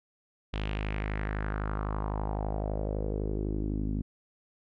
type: tone with low-pass filter sweep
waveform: sawtooth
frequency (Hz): 51.91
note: G#1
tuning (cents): 0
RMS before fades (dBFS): -32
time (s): 0.53-4.02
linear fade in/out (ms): 10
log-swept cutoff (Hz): 3200 to 240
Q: 3.2
effects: none